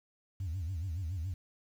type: tone with vibrato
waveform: sine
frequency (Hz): 87.31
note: F2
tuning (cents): 0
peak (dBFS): -32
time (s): 0.4-1.34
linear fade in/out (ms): 5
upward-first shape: sine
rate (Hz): 7.1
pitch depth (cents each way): 210
effects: tanh soft clip ceiling -31 dBFS + 10-bit